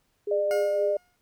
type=tone with tremolo; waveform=sine; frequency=411.8 Hz; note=G#4; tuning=15 cents flat; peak=-25 dBFS; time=0.27-0.97 s; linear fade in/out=5 ms; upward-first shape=sine; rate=3.9 Hz; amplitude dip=60%
type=tone with vibrato; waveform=sine; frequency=600 Hz; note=D5; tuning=37 cents sharp; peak=-23 dBFS; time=0.31-0.97 s; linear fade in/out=5 ms; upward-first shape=sine; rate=12 Hz; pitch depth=10 cents each way
type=tone with exponential decay; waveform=20% pulse; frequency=716 Hz; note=F5; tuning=43 cents sharp; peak=-26 dBFS; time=0.51-1.16 s; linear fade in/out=0 ms; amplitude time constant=140 ms
effects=pink hiss -71 dBFS RMS until 1.21 s